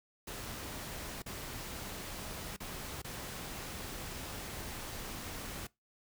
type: noise with dropouts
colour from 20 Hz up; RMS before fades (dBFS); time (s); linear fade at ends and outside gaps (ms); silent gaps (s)
pink; -43; 0.27-5.67; 5; 1.222-1.261 / 2.565-2.602 / 3.019-3.044
effects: noise-tail reverb RT60 0.2 s tail -22 dB re dry